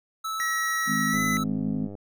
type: tone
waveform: square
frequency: 1308 Hz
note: E6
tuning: 14 cents flat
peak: -29 dBFS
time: 0.24-1.44 s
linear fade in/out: 10 ms
type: tone with pitch glide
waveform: square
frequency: 1910 to 2005 Hz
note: A#6 to B6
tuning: +42 to +26 cents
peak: -27 dBFS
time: 0.4-1.37 s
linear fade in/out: 0 ms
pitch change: +84 cents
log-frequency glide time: 1.09-1.19 s
type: harmonic tone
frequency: 51.91 Hz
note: G#1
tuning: in tune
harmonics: 3 / 4 / 5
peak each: -32 / -28 / -29 dBFS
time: 0.86-1.89 s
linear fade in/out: 50 ms
type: click train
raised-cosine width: 2 ms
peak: -27 dBFS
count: 83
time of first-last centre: 1.14-1.952 s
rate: 101 Hz
effects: none